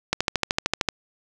click train, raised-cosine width 0.2 ms, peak -3 dBFS, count 11, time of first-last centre 0.13-0.888 s, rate 13.2 Hz, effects none

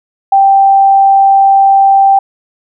sine tone, 784 Hz, G5, in tune, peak -3 dBFS, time 0.32-2.19 s, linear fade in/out 5 ms, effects none

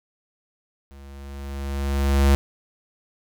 square tone with level ramp, 69.3 Hz, C#2, in tune, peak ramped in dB -43 to -13 dBFS, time 0.91-2.35 s, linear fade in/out 0 ms, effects none

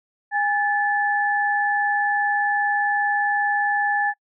sine tone pair together, 820 / 1737.5 Hz, G#5 / A6, -22 / -22 cents, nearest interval octave + minor second, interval 1300 cents, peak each -21 dBFS, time 0.31-4.14 s, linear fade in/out 50 ms, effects noise-tail reverb RT60 0.1 s tail -24 dB re dry

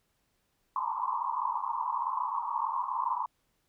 pink band-pass noise, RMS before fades -32 dBFS, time 0.76-3.26 s, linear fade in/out 2 ms, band 900 to 1100 Hz, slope 96 dB/octave, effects pink hiss -75 dBFS RMS until 3.68 s

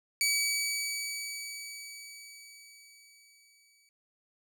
15% pulse tone with exponential decay, 2279 Hz, C#7, 47 cents sharp, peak -18 dBFS, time 0.21-3.89 s, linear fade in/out 1 ms, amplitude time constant 800 ms, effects none

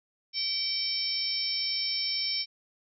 harmonic tone with a mistuned harmonic, 767 Hz, G5, 38 cents flat, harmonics 3 / 4 / 5 / 6 / 7, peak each -37 / -41 / -38 / -37 / -29 dBFS, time 0.33-2.46 s, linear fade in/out 50 ms, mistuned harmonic 4, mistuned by +21 cents, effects none

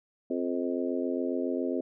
harmonic tone with a mistuned harmonic, 87.31 Hz, F2, in tune, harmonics 3 / 4 / 5 / 6 / 7, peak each -31 / -33 / -35 / -37 / -38 dBFS, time 0.3-1.81 s, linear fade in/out 5 ms, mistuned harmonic 7, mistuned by +42 cents, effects none

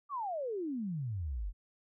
sine exponential sweep, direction down, 1200 to 41.79 Hz, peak -34 dBFS, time 0.09-1.53 s, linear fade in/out 50 ms, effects none

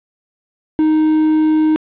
triangle tone, 311.1 Hz, D#4, in tune, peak -8 dBFS, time 0.79-1.76 s, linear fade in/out 0 ms, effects resampled to 8000 Hz + 7-bit

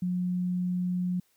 sine tone, 180 Hz, F#3, 47 cents flat, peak -26 dBFS, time 0.02-1.2 s, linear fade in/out 5 ms, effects white hiss -69 dBFS RMS until 1.36 s

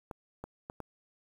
clicks, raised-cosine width 1 ms, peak -26 dBFS, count 4, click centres 0.112 / 0.44 / 0.699 / 0.803 s, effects 9-bit

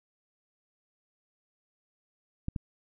clicks, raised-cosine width 5 ms, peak -19 / -20 dBFS, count 2, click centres 2.484 / 2.562 s, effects none

